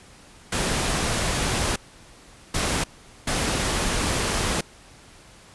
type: noise bursts at uneven times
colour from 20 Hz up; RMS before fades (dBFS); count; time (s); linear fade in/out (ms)
pink; -24; 3; 0.52-1.76 / 2.54-2.84 / 3.27-4.61; 5
effects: pink hiss -49 dBFS RMS until 5.54 s + resampled to 24000 Hz